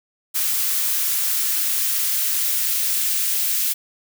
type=noise with high-pass filter sweep; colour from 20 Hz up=blue; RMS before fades=-21 dBFS; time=0.34-3.74 s; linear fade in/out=20 ms; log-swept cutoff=1000 to 1900 Hz; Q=0.92; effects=none